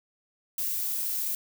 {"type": "noise", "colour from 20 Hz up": "violet", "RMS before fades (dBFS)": -30, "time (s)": [0.58, 1.35], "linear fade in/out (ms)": 2, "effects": []}